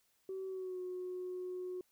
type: tone with pitch glide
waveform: sine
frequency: 380.8 to 364.7 Hz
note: F#4 to F#4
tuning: +50 to -25 cents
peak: -38 dBFS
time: 0.29-1.81 s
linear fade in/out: 2 ms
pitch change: -75 cents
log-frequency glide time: 0.47-0.8 s
effects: tanh soft clip ceiling -35 dBFS + white hiss -75 dBFS RMS until 1.91 s